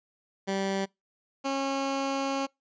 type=tone pair in turn; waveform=15% pulse; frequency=194.5 / 272.8 Hz; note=G3 / C#4; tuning=-13 / -28 cents; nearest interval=tritone; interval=585 cents; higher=second; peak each=-21 dBFS; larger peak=neither; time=0.47-0.86 / 1.44-2.47 s; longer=second; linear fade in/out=20 ms; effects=noise-tail reverb RT60 0.2 s tail -26 dB re dry + resampled to 16000 Hz